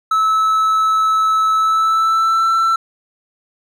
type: tone with pitch glide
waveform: triangle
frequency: 1302 to 1337.8 Hz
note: E6 to E6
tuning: -22 to +25 cents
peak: -10 dBFS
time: 0.11-2.76 s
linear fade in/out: 5 ms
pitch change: +47 cents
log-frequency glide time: 1.54-2.49 s
effects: none